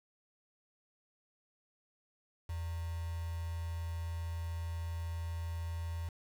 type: tone with quantisation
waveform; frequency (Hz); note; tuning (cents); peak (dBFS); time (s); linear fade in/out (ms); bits
sine; 83.7; E2; +27; -36; 2.49-6.09; 5; 8
effects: none